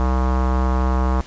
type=tone with low-pass filter; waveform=square; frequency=64 Hz; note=C2; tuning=38 cents flat; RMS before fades=-18 dBFS; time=0-1.21 s; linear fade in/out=0 ms; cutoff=1100 Hz; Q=2.9; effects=pink hiss -42 dBFS RMS until 1.26 s + resampled to 16000 Hz